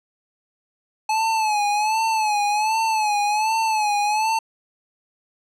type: tone with vibrato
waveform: square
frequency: 858 Hz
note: A5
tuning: 44 cents flat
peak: -19 dBFS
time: 1.09-4.39 s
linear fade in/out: 5 ms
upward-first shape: sine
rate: 1.3 Hz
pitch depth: 76 cents each way
effects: low-pass 9000 Hz 12 dB/octave